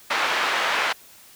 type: band-pass noise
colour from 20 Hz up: pink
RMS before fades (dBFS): -23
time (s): 0.1-0.93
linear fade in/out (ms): 10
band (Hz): 920 to 2800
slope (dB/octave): 12
effects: white hiss -49 dBFS RMS until 1.35 s